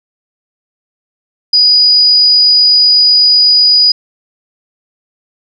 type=tone; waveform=sine; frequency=4926 Hz; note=D#8; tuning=18 cents flat; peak=-4 dBFS; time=1.53-3.92 s; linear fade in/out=5 ms; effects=none